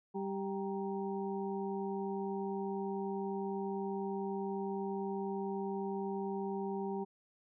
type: harmonic tone with a mistuned harmonic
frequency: 196 Hz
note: G3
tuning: in tune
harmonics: 1 / 2 / 4 / 5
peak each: -39 / -38 / -44 / -46 dBFS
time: 0.14-7.05 s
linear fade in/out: 20 ms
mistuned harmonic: 5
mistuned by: -81 cents
effects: none